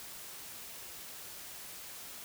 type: silence
effects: white hiss -47 dBFS RMS until 2.24 s